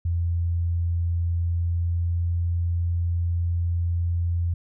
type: tone with pitch glide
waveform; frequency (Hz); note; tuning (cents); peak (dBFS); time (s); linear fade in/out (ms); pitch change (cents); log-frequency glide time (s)
sine; 85.3 to 85.84; F2 to F2; -40 to -29; -21; 0.05-4.54; 5; +11; 1.42-2.22
effects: none